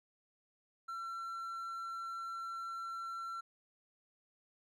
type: tone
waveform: triangle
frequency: 1353 Hz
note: E6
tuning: 45 cents sharp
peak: -38 dBFS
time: 0.88-3.41 s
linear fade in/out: 10 ms
effects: none